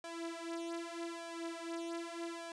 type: tone with flanger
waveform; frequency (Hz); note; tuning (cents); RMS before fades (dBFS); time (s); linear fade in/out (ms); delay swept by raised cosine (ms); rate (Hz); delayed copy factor
sawtooth; 335.5; E4; +31; -43; 0.04-2.52; 2; 1.7 to 6.3; 0.83; +0.9
effects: resampled to 22050 Hz